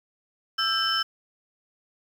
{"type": "tone cluster", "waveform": "sine", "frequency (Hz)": [1327, 1590, 3044, 5280], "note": ["E6", "G6", "F#7", "E8"], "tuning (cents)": [11, 24, 48, 2], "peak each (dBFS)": [-27, -29, -26, -27], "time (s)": [0.58, 1.03], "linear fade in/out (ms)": 10, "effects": ["tanh soft clip ceiling -14 dBFS", "8-bit"]}